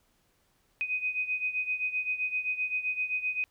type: beating tone pair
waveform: sine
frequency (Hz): 2500 / 2507.7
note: D#7 / D#7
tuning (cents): +8 / +13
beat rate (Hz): 7.7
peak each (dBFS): -30 / -34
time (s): 0.81-3.44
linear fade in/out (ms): 0
effects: pink hiss -70 dBFS RMS until 3.5 s